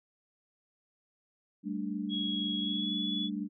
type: chord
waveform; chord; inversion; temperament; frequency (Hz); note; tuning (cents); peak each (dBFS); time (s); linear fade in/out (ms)
sine; G suspended second; none; equal; 196 / 220 / 293.7; G3 / A3 / D4; 0 / 0 / 0; -36 / -37 / -37; 1.63-3.49; 50
type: tone with pitch glide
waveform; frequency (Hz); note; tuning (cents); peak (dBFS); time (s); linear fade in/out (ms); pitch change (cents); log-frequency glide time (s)
sine; 3322 to 3411; G#7 to G#7; 0 to +46; -33; 2.09-3.3; 50; +46; 2.57-2.95
effects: none